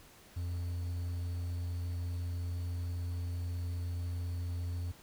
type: tone with quantisation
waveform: triangle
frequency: 87.31 Hz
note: F2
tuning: in tune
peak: -32 dBFS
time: 0.36-4.92 s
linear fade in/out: 10 ms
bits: 10
effects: pink hiss -58 dBFS RMS until 5.02 s